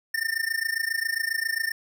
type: tone with amplitude modulation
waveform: square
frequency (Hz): 1807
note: A6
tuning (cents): +46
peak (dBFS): -22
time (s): 0.14-1.72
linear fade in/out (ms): 5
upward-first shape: sine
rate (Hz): 27.4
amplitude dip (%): 90
effects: none